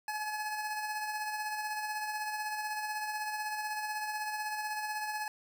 25% pulse tone with tremolo, 851 Hz, G#5, 42 cents sharp, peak -29 dBFS, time 0.08-5.28 s, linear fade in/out 2 ms, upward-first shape sine, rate 16 Hz, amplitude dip 40%, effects none

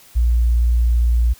sine tone, 58.8 Hz, A#1, 16 cents sharp, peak -12 dBFS, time 0.15-1.34 s, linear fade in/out 20 ms, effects white hiss -47 dBFS RMS until 1.39 s

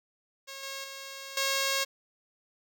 5% pulse tone with level steps, 544 Hz, C#5, 33 cents flat, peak -29 / -25 / -29 / -15 dBFS, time 0.47-1.85 s, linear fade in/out 20 ms, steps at 0.63 / 0.84 / 1.37 s, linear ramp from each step 2 ms, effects none

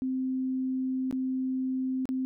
sine tone with dropouts, 260 Hz, C4, 11 cents flat, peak -27 dBFS, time 0.02-2.25 s, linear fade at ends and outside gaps 0 ms, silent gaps 1.111-1.126 / 2.055-2.09 s, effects none

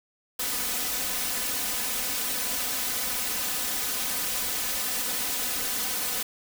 white noise with comb filter, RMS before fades -29 dBFS, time 0.39-6.23 s, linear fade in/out 5 ms, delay 4 ms, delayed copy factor +0.95, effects none

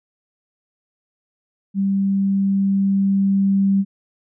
sine tone with level ramp, 196 Hz, G3, in tune, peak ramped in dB -16 to -13 dBFS, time 1.74-3.85 s, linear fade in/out 50 ms, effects none

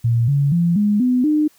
sine tone with pitch steps, 116.9 / 141.45 / 171.15 / 207.1 / 250.6 / 303.2 Hz, A#2 / C#3 / F3 / G#3 / B3 / D#4, +5 / +35 / -35 / -5 / +25 / -45 cents, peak -13 dBFS, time 0.04-1.48 s, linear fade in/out 10 ms, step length 240 ms, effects white hiss -55 dBFS RMS until 1.58 s

